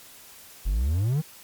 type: exponential sweep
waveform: triangle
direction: up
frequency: 41.99 to 164.81 Hz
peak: -19 dBFS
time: 0.65-1.22 s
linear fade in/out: 20 ms
effects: white hiss -48 dBFS RMS until 1.43 s + MP3 96 kbps